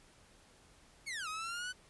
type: linear two-way sweep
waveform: sawtooth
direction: down then up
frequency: 2278 to 1244.5 to 1510 Hz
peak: -35 dBFS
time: 1.06-1.73 s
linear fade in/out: 20 ms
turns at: 1.28 s
effects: pink hiss -63 dBFS RMS until 1.89 s + resampled to 24000 Hz